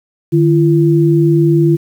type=tone pair together; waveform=sine; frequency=151.61 / 338.4 Hz; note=D#3 / E4; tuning=-45 / +45 cents; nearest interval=octave + major second; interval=1390 cents; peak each=-10 dBFS; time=0.32-1.77 s; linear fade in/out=20 ms; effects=7-bit